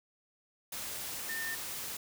sine tone in noise, 1809 Hz, A6, 48 cents sharp, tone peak -36 dBFS, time 1.29-1.55 s, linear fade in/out 5 ms, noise white, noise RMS -40 dBFS, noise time 0.72-1.97 s, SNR +1 dB, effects none

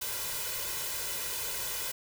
white noise with comb filter, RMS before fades -35 dBFS, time 0.01-1.92 s, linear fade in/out 10 ms, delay 2 ms, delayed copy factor +0.75, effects none

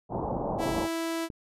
white low-pass noise, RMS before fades -31 dBFS, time 0.09-0.88 s, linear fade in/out 50 ms, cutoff 920 Hz, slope 48 dB/octave
sawtooth tone, 329.6 Hz, E4, in tune, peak -25 dBFS, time 0.58-1.29 s, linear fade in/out 50 ms
click, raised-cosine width 3 ms, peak -27 dBFS, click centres 1.302 s
effects resampled to 32000 Hz

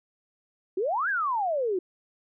sine exponential two-way sweep, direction up then down, 349.2 to 1696 to 349.2 Hz, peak -24 dBFS, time 0.77-1.79 s, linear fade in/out 5 ms, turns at 1.09 s, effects none

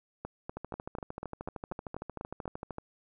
two click trains, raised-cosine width 1 ms, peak -23 / -24 dBFS, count 10 / 30, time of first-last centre 0.25-2.456 / 0.57-2.784 s, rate 4.08 / 13.1 Hz, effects none

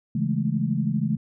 sine chord, A major seventh, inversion first, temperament equal, 138.59 / 164.81 / 207.7 / 220 Hz, C#3 / E3 / G#3 / A3, 0 / 0 / 0 / 0 cents, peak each -27 dBFS, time 0.15-1.17 s, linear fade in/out 5 ms, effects none

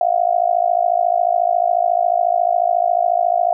sine tone with amplitude modulation, 698.5 Hz, F5, in tune, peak -9 dBFS, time 0.01-3.53 s, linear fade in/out 2 ms, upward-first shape sine, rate 54.1 Hz, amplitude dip 100%, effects none

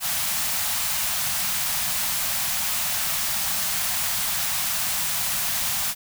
white band-stop noise, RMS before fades -25 dBFS, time 0-5.95 s, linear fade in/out 50 ms, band 230 to 610 Hz, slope 48 dB/octave, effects none

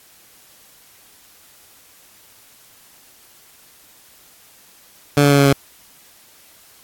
15% pulse tone with pitch steps, 144.3 / 142.89 / 141.49 / 140.11 / 138.74 Hz, D3 / D3 / C#3 / C#3 / C#3, -30 / -47 / +36 / +19 / +2 cents, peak -4 dBFS, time 5.17-5.53 s, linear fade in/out 2 ms, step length 72 ms, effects white hiss -49 dBFS RMS until 6.83 s + AAC 64 kbps

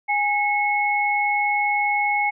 sine tone pair together, 825.1 / 2185 Hz, G#5 / C#7, -12 / -26 cents, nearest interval octave + perfect fourth, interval 1686 cents, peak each -21 dBFS, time 0.08-2.31 s, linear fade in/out 20 ms, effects none

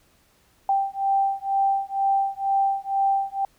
sine beating tone pair, 784 / 786.1 Hz, G5 / G5, 0 / +5 cents, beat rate 2.1 Hz, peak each -23 dBFS, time 0.69-3.45 s, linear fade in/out 2 ms, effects pink hiss -61 dBFS RMS until 3.58 s

